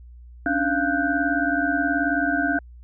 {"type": "tone cluster", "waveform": "sine", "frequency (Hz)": [276.7, 295.3, 691, 1478, 1560], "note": ["C#4", "D4", "F5", "F#6", "G6"], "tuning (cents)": [-3, 10, -19, -2, -9], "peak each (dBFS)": -26, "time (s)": [0.46, 2.59], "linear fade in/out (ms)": 2, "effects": ["added 60 Hz sine -41 dBFS peak until 2.83 s"]}